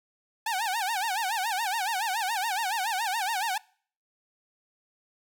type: tone with vibrato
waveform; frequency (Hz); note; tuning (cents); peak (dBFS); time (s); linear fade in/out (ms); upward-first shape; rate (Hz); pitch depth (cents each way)
sawtooth; 828; G#5; -5; -23; 0.46-3.58; 5; sine; 7.1; 210
effects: noise-tail reverb RT60 0.5 s tail -24 dB re dry